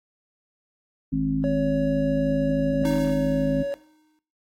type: harmonic tone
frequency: 53.1 Hz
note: G#1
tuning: 39 cents sharp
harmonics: 1 / 3 / 4 / 5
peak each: -32 / -27 / -32 / -23 dBFS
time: 1.12-3.63 s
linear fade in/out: 10 ms
type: tone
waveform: triangle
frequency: 561 Hz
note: C#5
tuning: 21 cents sharp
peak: -23 dBFS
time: 1.44-3.74 s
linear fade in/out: 0 ms
type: tone with exponential decay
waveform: square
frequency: 308.9 Hz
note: D#4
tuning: 12 cents flat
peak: -26 dBFS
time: 2.85-4.19 s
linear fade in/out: 0 ms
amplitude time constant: 290 ms
effects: noise-tail reverb RT60 0.4 s tail -18 dB re dry + AAC 48 kbps